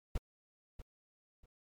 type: noise with echo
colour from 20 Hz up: brown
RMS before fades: -33 dBFS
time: 0.15-0.18 s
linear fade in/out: 5 ms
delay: 640 ms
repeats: 2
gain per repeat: -13 dB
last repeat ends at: 1.46 s
effects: MP3 96 kbps